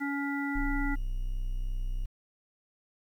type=harmonic tone; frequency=281.6 Hz; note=C#4; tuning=27 cents sharp; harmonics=1 / 3 / 5 / 7; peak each=-31 / -40 / -39 / -37 dBFS; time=0-0.96 s; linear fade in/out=20 ms
type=tone; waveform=triangle; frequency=31.46 Hz; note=B0; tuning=33 cents sharp; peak=-27 dBFS; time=0.55-2.06 s; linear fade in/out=10 ms
effects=10-bit